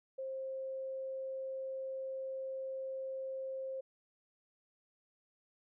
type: tone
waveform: sine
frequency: 530 Hz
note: C5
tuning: 22 cents sharp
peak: -38 dBFS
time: 0.18-3.81 s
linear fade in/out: 10 ms
effects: none